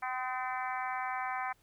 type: harmonic tone with a mistuned harmonic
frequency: 255.8 Hz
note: C4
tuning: 39 cents flat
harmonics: 3 / 4 / 5 / 6 / 7 / 8 / 9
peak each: -37 / -39 / -41 / -43 / -44 / -45 / -46 dBFS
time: 0.02-1.53 s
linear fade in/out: 10 ms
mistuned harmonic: 5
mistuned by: -22 cents
effects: pink hiss -69 dBFS RMS until 1.62 s